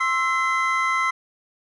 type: tone cluster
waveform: triangle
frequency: 1059 / 1322 / 2047 Hz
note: C6 / E6 / C7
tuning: +21 / +5 / -38 cents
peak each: -22 dBFS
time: 0-1.11 s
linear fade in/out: 10 ms
effects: resampled to 24000 Hz